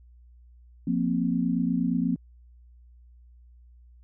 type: chord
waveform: sine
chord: F suspended fourth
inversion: none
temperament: equal with one note detuned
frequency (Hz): 175.73 / 233.1 / 261.6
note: F3 / Bb3 / C4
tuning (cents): +11 / 0 / 0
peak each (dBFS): -27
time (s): 0.87-2.16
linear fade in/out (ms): 5
effects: added 60 Hz sine -50 dBFS peak until 4.03 s